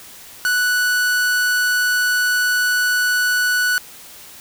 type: tone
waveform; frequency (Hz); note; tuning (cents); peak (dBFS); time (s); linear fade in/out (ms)
45% pulse; 1480; F#6; 0; -15; 0.45-3.78; 0
effects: white hiss -40 dBFS RMS until 4.4 s